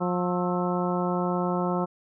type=harmonic tone with a mistuned harmonic; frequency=178.3 Hz; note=F3; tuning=36 cents sharp; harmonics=1 / 2 / 3 / 4 / 5 / 6 / 7; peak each=-27 / -30 / -32 / -33 / -34 / -35 / -35 dBFS; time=0-1.86 s; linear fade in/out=20 ms; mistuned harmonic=7; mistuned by=+87 cents; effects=none